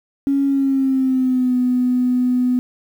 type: tone with pitch glide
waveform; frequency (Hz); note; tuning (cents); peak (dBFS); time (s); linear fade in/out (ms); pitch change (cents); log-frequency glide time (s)
triangle; 277.2 to 249.8; C#4 to B3; 0 to +20; -10; 0.27-2.59; 0; -180; 0.46-1.56
effects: tanh soft clip ceiling -12 dBFS + 8-bit